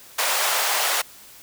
pink high-pass noise, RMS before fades -22 dBFS, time 0.18-1.02 s, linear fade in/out 10 ms, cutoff 620 Hz, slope 24 dB/octave, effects white hiss -46 dBFS RMS until 1.42 s

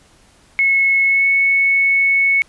sine tone with pitch glide, 2188 to 2208 Hz, C#7 to C#7, -23 to -7 cents, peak -11 dBFS, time 0.59-2.42 s, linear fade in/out 0 ms, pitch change +16 cents, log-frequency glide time 1.05-1.26 s, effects pink hiss -51 dBFS RMS until 2.48 s + resampled to 24000 Hz

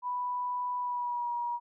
sine tone with pitch glide, 987.8 to 956.4 Hz, B5 to A#5, 0 to +44 cents, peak -30 dBFS, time 0.02-1.6 s, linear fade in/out 50 ms, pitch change -56 cents, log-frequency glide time 0.78-1.31 s, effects none

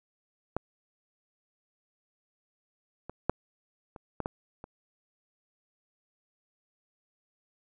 clicks, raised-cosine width 1 ms, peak -15 / -25 / -10 / -30 / -18 / -17 / -28 dBFS, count 7, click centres 0.566 / 3.096 / 3.296 / 3.962 / 4.203 / 4.259 / 4.641 s, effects none

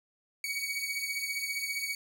sawtooth beating tone pair, 2245 / 2260 Hz, C#7 / C#7, +21 / +33 cents, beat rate 15 Hz, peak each -31 / -33 dBFS, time 0.44-1.95 s, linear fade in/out 2 ms, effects none

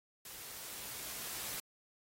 white noise with level ramp, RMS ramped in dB -49 to -41 dBFS, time 0.25-1.6 s, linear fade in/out 2 ms, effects AAC 48 kbps

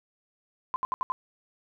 sine tone bursts, 1028 Hz, C6, 31 cents flat, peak -25 dBFS, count 5, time 0.74-1.12 s, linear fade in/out 0 ms, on 20 ms, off 70 ms, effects none

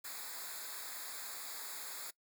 white noise with comb filter, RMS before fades -45 dBFS, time 0.04-2.11 s, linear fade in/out 10 ms, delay 0.34 ms, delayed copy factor -1, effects noise-tail reverb RT60 0.1 s tail -21 dB re dry

